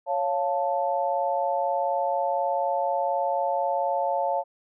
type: chord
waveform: sine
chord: Db augmented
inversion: none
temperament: equal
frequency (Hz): 554.4 / 698.5 / 880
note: Db5 / F5 / A5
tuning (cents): 0 / 0 / 0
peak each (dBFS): -27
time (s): 0.06-4.44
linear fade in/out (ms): 50
effects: none